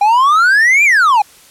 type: exponential two-way sweep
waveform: triangle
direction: up then down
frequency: 795 to 2433 to 795 Hz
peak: -5 dBFS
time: 0.01-1.22 s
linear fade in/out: 5 ms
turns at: 0.84 s
effects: white hiss -43 dBFS RMS until 1.5 s + low-pass 12000 Hz 12 dB/octave